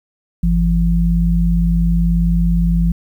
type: tone pair together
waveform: sine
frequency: 50.98 / 170 Hz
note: G#1 / F3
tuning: -31 / -46 cents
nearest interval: octave + major sixth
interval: 2085 cents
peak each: -14 dBFS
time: 0.43-2.92 s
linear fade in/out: 5 ms
effects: 8-bit